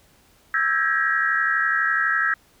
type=tone cluster; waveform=sine; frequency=1318 / 1596 / 1668 / 1900 Hz; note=E6 / G6 / G#6 / A#6; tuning=-1 / +31 / +7 / +33 cents; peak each=-24 dBFS; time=0.54-2.34 s; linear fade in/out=2 ms; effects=pink hiss -57 dBFS RMS until 2.6 s